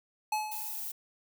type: tone with exponential decay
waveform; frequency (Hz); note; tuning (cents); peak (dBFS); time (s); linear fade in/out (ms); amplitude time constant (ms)
square; 856; A5; -48; -27; 0.32-0.92; 5; 130
type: noise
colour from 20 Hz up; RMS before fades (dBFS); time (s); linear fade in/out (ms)
violet; -38; 0.51-0.92; 10
effects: none